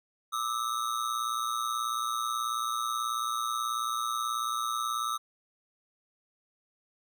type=ring-modulated tone; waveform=square; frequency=1246 Hz; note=D#6; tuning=2 cents sharp; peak=-27 dBFS; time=0.32-5.18 s; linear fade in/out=20 ms; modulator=59.2 Hz; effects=none